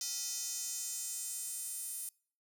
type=tone with high-pass filter sweep; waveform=square; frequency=279.1 Hz; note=C#4; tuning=12 cents sharp; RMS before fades=-40 dBFS; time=0.01-2.09 s; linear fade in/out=2 ms; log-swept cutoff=5700 to 9700 Hz; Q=2.7; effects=noise-tail reverb RT60 0.5 s tail -26 dB re dry